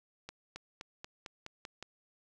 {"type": "accelerating click train", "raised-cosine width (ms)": 0.2, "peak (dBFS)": -26, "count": 8, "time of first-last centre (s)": [0.29, 1.826], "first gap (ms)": 270, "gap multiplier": 0.93, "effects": []}